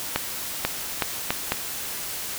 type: accelerating click train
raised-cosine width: 0.3 ms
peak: -5 dBFS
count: 5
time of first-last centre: 0.16-1.521 s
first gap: 490 ms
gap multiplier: 0.76
effects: white hiss -32 dBFS RMS until 2.38 s